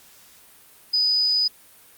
sine tone, 4978 Hz, D#8, in tune, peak -17 dBFS, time 0.93-1.48 s, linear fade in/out 10 ms, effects white hiss -51 dBFS RMS until 1.97 s + Opus 48 kbps

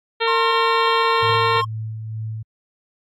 harmonic tone, 456.8 Hz, A#4, 35 cents flat, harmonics 1 / 2 / 3 / 4 / 5 / 6 / 7 / 8 / 9, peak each -21 / -24 / -26 / -27 / -28 / -29 / -29 / -30 / -31 dBFS, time 0.2-1.62 s, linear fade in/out 20 ms
triangle tone, 1065 Hz, C6, 30 cents sharp, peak -17 dBFS, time 0.27-1.65 s, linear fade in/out 10 ms
sine tone with tremolo, 110 Hz, A2, in tune, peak -24 dBFS, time 1.22-2.43 s, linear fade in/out 10 ms, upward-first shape sine, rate 2.2 Hz, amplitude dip 35%
effects AAC 48 kbps

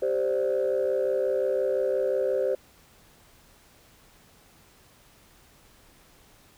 sine chord, G suspended fourth, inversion none, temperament equal with one note detuned, 392 / 523.3 / 589 Hz, G4 / C5 / D5, 0 / 0 / +5 cents, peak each -27 / -24 / -29 dBFS, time 0.02-2.55 s, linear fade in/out 5 ms, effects tanh soft clip ceiling -17 dBFS + pink hiss -57 dBFS RMS until 6.57 s

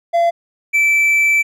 triangle tone pair in turn, 682 / 2323 Hz, F5 / D7, -41 / -20 cents, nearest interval octave + major sixth, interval 2121 cents, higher second, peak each -9 dBFS, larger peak neither, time 0.13-0.31 / 0.73-1.43 s, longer second, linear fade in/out 20 ms, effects none

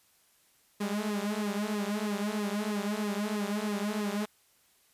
sawtooth tone with flanger, 207.7 Hz, G#3, in tune, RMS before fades -32 dBFS, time 0.8-4.26 s, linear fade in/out 10 ms, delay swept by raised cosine 1.3 to 7.2 ms, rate 3.1 Hz, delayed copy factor -0.9, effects white hiss -66 dBFS RMS until 4.93 s + resampled to 32000 Hz

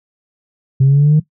sine linear sweep, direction up, 132 to 155.56 Hz, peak -5 dBFS, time 0.8-1.2 s, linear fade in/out 10 ms, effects noise-tail reverb RT60 0.1 s tail -17 dB re dry + tanh soft clip ceiling -4 dBFS

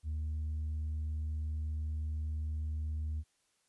sine tone with tanh clipping, 77.1 Hz, D#2, 15 cents flat, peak -34 dBFS, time 0.03-3.24 s, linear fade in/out 50 ms, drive 1 dB, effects white hiss -75 dBFS RMS until 3.68 s + resampled to 24000 Hz

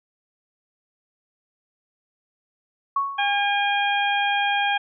sine tone with exponential decay, 1108.7 Hz, C#6, in tune, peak -17 dBFS, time 2.96-3.47 s, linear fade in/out 5 ms, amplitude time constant 110 ms
harmonic tone, 810 Hz, G#5, 43 cents flat, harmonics 1 / 2 / 3 / 4, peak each -22 / -25 / -27 / -28 dBFS, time 3.18-4.78 s, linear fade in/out 10 ms
effects none

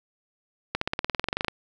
accelerating click train, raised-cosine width 0.3 ms, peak -9 dBFS, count 16, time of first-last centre 0.75-1.483 s, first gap 64 ms, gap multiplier 0.96, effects none

